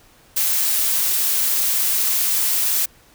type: noise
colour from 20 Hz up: blue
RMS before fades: -19 dBFS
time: 0.36-2.86 s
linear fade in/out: 10 ms
effects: pink hiss -52 dBFS RMS until 3.14 s